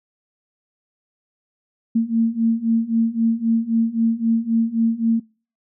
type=beating tone pair; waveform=sine; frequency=225.7 / 229.5 Hz; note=A3 / A#3; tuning=+44 / -27 cents; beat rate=3.8 Hz; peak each=-20 / -18 dBFS; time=1.95-5.2 s; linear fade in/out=10 ms; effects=noise-tail reverb RT60 0.4 s tail -26 dB re dry